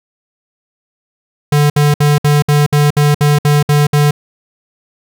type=tone bursts; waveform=square; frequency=146.83 Hz; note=D3; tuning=in tune; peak=-8 dBFS; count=11; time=1.52-4.11 s; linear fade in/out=5 ms; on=180 ms; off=61 ms; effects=none